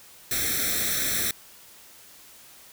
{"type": "noise with comb filter", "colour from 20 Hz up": "white", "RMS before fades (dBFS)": -26, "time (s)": [0.31, 1.31], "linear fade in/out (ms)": 2, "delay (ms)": 0.52, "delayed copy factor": 0.95, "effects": ["white hiss -50 dBFS RMS until 2.72 s"]}